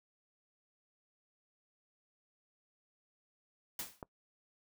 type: noise with exponential decay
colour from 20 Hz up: white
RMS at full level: -37 dBFS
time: 3.79-4.02 s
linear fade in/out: 2 ms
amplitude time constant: 48 ms
type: click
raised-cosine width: 1 ms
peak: -29 dBFS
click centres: 4.028 s
effects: noise-tail reverb RT60 0.1 s tail -22 dB re dry